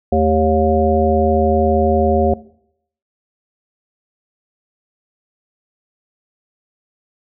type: harmonic tone with a mistuned harmonic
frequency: 78.8 Hz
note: D#2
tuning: 23 cents sharp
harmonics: 1 / 3 / 5 / 7 / 9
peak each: -18 / -18 / -18 / -18 / -18 dBFS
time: 0.12-2.34 s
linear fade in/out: 5 ms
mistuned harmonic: 3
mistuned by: -92 cents
effects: noise-tail reverb RT60 0.7 s tail -20 dB re dry